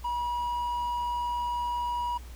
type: tone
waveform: triangle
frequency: 965 Hz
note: B5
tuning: 40 cents flat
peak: -26 dBFS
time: 0.04-2.18 s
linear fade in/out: 10 ms
effects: added 60 Hz sine -41 dBFS peak until 2.35 s + pink hiss -53 dBFS RMS until 2.35 s